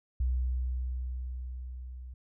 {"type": "tone with level ramp", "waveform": "sine", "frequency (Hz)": 62.8, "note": "B1", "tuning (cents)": 30, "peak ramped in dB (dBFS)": [-25, -41], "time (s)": [0.2, 2.14], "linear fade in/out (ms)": 5, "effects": []}